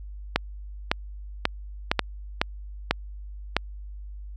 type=clicks; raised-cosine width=0.3 ms; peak=-3 dBFS; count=8; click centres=0.36 / 0.915 / 1.454 / 1.915 / 1.993 / 2.415 / 2.91 / 3.566 s; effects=added 50 Hz sine -36 dBFS peak until 4.36 s